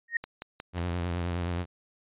sine tone with exponential growth, 1860 Hz, A#6, 4 cents flat, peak -20 dBFS, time 0.08-0.17 s, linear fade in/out 5 ms, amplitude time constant 18 ms
click train, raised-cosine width 0.3 ms, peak -22 dBFS, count 4, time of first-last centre 0.24-0.782 s, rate 5.54 Hz
sawtooth tone with vibrato, 87.2 Hz, F2, 2 cents flat, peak -25 dBFS, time 0.73-1.66 s, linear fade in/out 50 ms, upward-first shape triangle, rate 9.5 Hz, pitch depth 67 cents each way
effects resampled to 8000 Hz

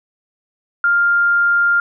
sine tone, 1400 Hz, F6, 4 cents sharp, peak -11 dBFS, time 0.84-1.8 s, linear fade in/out 2 ms, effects none

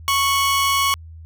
sawtooth tone pair together, 1106 / 2963 Hz, C#6 / F#7, -4 / +2 cents, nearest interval octave + perfect fourth, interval 1706 cents, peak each -13 / -21 dBFS, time 0.08-0.94 s, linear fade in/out 0 ms, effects added 81 Hz sine -36 dBFS peak until 1.25 s

